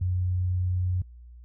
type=tone; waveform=sine; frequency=90.9 Hz; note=F#2; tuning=30 cents flat; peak=-23 dBFS; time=0.01-1.02 s; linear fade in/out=5 ms; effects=added 60 Hz sine -44 dBFS peak until 1.44 s